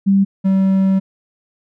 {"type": "tone pair in turn", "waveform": ["sine", "triangle"], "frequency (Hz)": [196, 191.97], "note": ["G3", "G3"], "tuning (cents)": [0, -36], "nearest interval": "unison", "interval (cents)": 36, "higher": "first", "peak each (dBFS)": -9, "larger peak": "neither", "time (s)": [[0.06, 0.25], [0.44, 1]], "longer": "second", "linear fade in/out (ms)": 20, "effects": []}